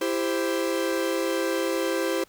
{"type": "chord", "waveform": "45% pulse", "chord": "C major", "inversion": "first", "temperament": "equal with one note detuned", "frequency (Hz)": [332.1, 392, 523.3], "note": ["E4", "G4", "C5"], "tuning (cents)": [13, 0, 0], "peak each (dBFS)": [-28, -29, -28], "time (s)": [0.01, 2.24], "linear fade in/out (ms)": 5, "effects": ["pink hiss -58 dBFS RMS until 2.28 s"]}